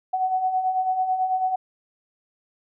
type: beating tone pair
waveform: sine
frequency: 740 / 749.1 Hz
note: F#5 / F#5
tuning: 0 / +21 cents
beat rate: 9.1 Hz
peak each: -29 / -21 dBFS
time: 0.13-1.56 s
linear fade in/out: 10 ms
effects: none